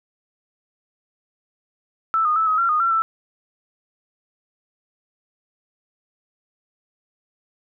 sine tone with pitch steps, 1320 / 1230 / 1312 / 1267 / 1367 / 1233 / 1358 / 1326 Hz, E6 / D#6 / E6 / D#6 / F6 / D#6 / F6 / E6, +2 / -20 / -9 / +31 / -37 / -16 / -49 / +10 cents, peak -16 dBFS, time 2.14-3.02 s, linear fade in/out 0 ms, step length 110 ms, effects none

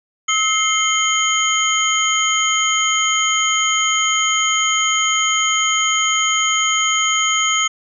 sine tone cluster, 1285 / 2114 / 3114 / 6680 Hz, E6 / C7 / G7 / G#8, -45 / +17 / -12 / +9 cents, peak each -20 dBFS, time 0.28-7.68 s, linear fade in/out 10 ms, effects none

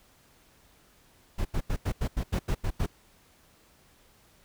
brown noise bursts, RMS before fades -27 dBFS, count 10, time 1.38-2.864 s, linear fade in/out 10 ms, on 71 ms, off 86 ms, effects pink hiss -61 dBFS RMS until 4.44 s

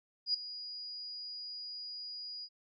sine tone with ADSR envelope, 4892 Hz, D#8, 30 cents flat, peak -26 dBFS, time 0.26-2.49 s, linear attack 83 ms, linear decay 3 ms, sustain -15 dB, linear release 55 ms, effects none

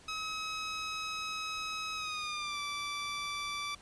15% pulse tone with pitch glide, 1277 to 1164.3 Hz, D#6 to D6, +45 to -15 cents, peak -29 dBFS, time 0.08-3.75 s, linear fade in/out 5 ms, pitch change -160 cents, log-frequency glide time 1.95-2.6 s, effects pink hiss -57 dBFS RMS until 3.81 s + resampled to 22050 Hz

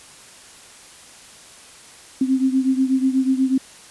sine beating tone pair, 261.1 / 269.3 Hz, C4 / C#4, -3 / -50 cents, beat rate 8.2 Hz, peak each -17 / -21 dBFS, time 2.21-3.58 s, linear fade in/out 5 ms, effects white hiss -44 dBFS RMS until 3.9 s + resampled to 24000 Hz

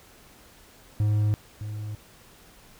triangle tone pair in turn, 105.4 / 106.07 Hz, G#2 / G#2, +26 / +37 cents, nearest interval unison, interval 11 cents, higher second, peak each -18 / -29 dBFS, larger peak first, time 1-1.34 / 1.61-1.95 s, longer neither, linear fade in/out 0 ms, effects pink hiss -53 dBFS RMS until 2.79 s

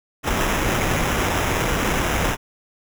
pink noise with sample-and-hold, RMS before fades -21 dBFS, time 0.23-2.37 s, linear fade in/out 50 ms, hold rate 4410 Hz, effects none

